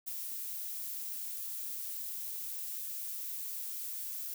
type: noise with ADSR envelope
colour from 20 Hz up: violet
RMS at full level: -36 dBFS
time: 0.06-4.34 s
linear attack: 23 ms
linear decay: 4 ms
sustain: -4 dB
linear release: 3 ms
effects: none